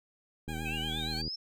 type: click train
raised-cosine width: 3 ms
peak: -27 dBFS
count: 64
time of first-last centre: 0.48-1.278 s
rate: 78.9 Hz
type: tone with vibrato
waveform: 15% pulse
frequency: 793 Hz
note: G5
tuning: 20 cents sharp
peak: -34 dBFS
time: 0.48-1.22 s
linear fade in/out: 10 ms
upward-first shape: triangle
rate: 8.5 Hz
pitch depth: 70 cents each way
type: exponential sweep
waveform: sine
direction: up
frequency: 2489 to 5400 Hz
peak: -35 dBFS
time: 0.65-1.36 s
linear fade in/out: 10 ms
effects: none